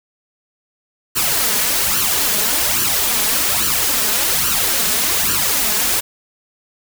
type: noise with flanger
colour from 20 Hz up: white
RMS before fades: -17 dBFS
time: 1.15-6.01 s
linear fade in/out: 20 ms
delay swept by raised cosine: 0.68 to 4.78 ms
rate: 1.2 Hz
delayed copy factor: +0.7
effects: none